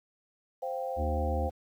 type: chord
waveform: sine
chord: C suspended fourth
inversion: none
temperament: just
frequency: 523.3 / 697.7 / 784.9 Hz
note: C5 / F5 / G5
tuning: 0 / -2 / +2 cents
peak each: -34 / -38 / -37 dBFS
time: 0.62-1.5 s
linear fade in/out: 10 ms
type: harmonic tone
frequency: 76.1 Hz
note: D#2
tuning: 38 cents flat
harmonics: 1 / 3 / 4 / 5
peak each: -29 / -39 / -41 / -43 dBFS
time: 0.96-1.51 s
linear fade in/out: 50 ms
effects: 10-bit